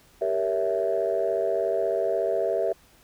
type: chord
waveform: sine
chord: G diminished seventh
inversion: none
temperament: equal with one note detuned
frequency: 392 / 466.2 / 562.8 / 659.3 Hz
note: G4 / Bb4 / Db5 / Fb5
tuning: 0 / 0 / +26 / 0 cents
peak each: -28 / -28 / -29 / -25 dBFS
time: 0.21-2.73 s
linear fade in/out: 10 ms
effects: tanh soft clip ceiling -14 dBFS + pink hiss -57 dBFS RMS until 3.03 s